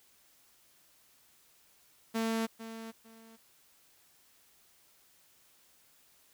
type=tone with echo; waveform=sawtooth; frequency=225.2 Hz; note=A3; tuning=40 cents sharp; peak=-26 dBFS; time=2.14-2.47 s; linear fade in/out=20 ms; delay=450 ms; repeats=2; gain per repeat=-12 dB; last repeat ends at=3.37 s; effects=white hiss -65 dBFS RMS until 6.33 s